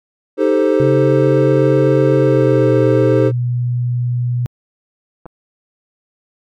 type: chord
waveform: triangle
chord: A half-diminished seventh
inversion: second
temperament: equal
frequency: 311.1 / 392 / 440 / 523.3 Hz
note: Eb4 / G4 / A4 / C5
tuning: 0 / 0 / 0 / 0 cents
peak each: -14 dBFS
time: 0.37-3.32 s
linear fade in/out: 50 ms
type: tone with pitch glide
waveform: sine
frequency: 135.6 to 122.21 Hz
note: C#3 to B2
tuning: -38 to -18 cents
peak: -14 dBFS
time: 0.8-4.46 s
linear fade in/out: 0 ms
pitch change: -180 cents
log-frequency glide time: 2.14-2.81 s
type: clicks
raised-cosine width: 1 ms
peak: -20 dBFS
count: 2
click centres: 5.257 / 5.263 s
effects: MP3 96 kbps